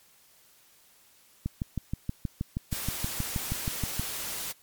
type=click train; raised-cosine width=5 ms; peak=-17 dBFS; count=17; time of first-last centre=1.46-3.996 s; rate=6.31 Hz
type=noise; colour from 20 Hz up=white; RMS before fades=-35 dBFS; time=2.71-4.53 s; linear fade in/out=20 ms
effects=white hiss -60 dBFS RMS until 4.62 s + MP3 96 kbps